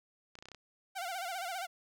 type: clicks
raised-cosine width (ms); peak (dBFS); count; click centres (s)
0.2; -32; 7; 0.354 / 0.388 / 0.425 / 0.456 / 0.486 / 0.517 / 0.547
type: tone with vibrato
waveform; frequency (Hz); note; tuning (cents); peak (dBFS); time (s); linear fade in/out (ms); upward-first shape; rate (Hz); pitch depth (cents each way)
sawtooth; 730; F#5; -24; -33; 0.95-1.67; 20; sine; 15; 120
effects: none